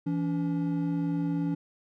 triangle tone pair together, 167.13 / 284.8 Hz, E3 / C#4, +24 / +47 cents, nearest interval major sixth, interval 923 cents, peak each -27 dBFS, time 0.06-1.55 s, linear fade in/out 10 ms, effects none

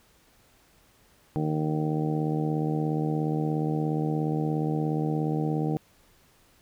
harmonic tone, 77 Hz, D#2, 17 cents flat, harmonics 2 / 3 / 4 / 5 / 6 / 7 / 8 / 9 / 10, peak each -27 / -35 / -30 / -40 / -34 / -44 / -45 / -46 / -37 dBFS, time 1.36-5.77 s, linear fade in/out 0 ms, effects pink hiss -61 dBFS RMS until 6.61 s

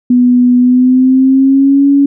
sine tone with pitch glide, 246.9 to 280.4 Hz, B3 to C#4, 0 to +20 cents, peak -4 dBFS, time 0.1-2.06 s, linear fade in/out 5 ms, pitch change +220 cents, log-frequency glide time 0.58-1.87 s, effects none

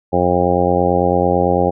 harmonic tone, 89 Hz, F2, 33 cents sharp, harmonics 1 / 2 / 3 / 4 / 5 / 6 / 7 / 8 / 9, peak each -23 / -21 / -23 / -21 / -20 / -18 / -24 / -23 / -19 dBFS, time 0.12-1.71 s, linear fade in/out 20 ms, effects none

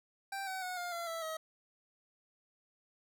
25% pulse tone with pitch steps, 784 / 757.3 / 731.5 / 706.6 / 682.5 / 659.3 / 636.8 Hz, G5 / F#5 / F#5 / F5 / F5 / E5 / D#5, 0 / +40 / -20 / +20 / -40 / 0 / +40 cents, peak -34 dBFS, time 0.32-1.37 s, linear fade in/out 5 ms, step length 150 ms, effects none

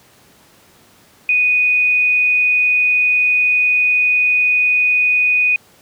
sine tone, 2482 Hz, D#7, 5 cents flat, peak -11 dBFS, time 1.29-5.56 s, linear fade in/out 2 ms, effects pink hiss -49 dBFS RMS until 5.81 s + high-pass 100 Hz 12 dB/octave

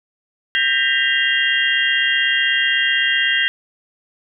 sine tone cluster, 1587 / 1844 / 1980 / 2796 / 3224 Hz, G6 / A#6 / B6 / F7 / G7, +21 / -19 / +4 / +1 / +48 cents, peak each -21 dBFS, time 0.55-3.48 s, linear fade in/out 0 ms, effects none

